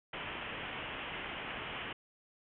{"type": "low-pass noise", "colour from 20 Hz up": "white", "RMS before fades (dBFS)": -42, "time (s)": [0.13, 1.93], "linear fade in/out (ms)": 5, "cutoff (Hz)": 3200, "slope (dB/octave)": 96, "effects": []}